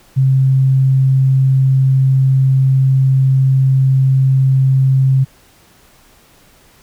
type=tone; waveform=sine; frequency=133.1 Hz; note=C3; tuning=30 cents sharp; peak=-8 dBFS; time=0.16-5.25 s; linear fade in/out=20 ms; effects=pink hiss -48 dBFS RMS until 6.82 s